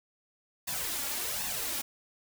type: noise with flanger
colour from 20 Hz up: white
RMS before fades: -34 dBFS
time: 0.67-1.82 s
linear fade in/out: 10 ms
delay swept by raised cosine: 1.1 to 3.6 ms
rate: 1.3 Hz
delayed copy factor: +0.65
effects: none